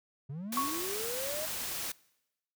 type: linear sweep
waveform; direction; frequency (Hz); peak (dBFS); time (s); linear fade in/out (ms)
triangle; up; 128.9 to 635; -35; 0.29-1.46; 10
type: noise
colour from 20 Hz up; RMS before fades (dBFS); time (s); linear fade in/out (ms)
white; -37; 0.52-1.92; 5
type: tone with exponential decay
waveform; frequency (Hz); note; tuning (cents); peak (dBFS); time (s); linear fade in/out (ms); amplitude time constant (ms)
sine; 1108.7; C#6; 0; -26; 0.57-1.02; 2; 97
effects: noise-tail reverb RT60 0.9 s tail -23 dB re dry